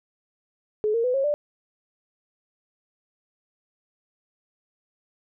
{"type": "tone with pitch steps", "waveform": "sine", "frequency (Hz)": [426, 461.9, 500.8, 543, 588.7], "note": ["G#4", "A#4", "B4", "C#5", "D5"], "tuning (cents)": [44, -16, 24, -36, 4], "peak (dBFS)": -20, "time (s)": [0.84, 1.34], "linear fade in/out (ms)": 0, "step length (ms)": 100, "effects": []}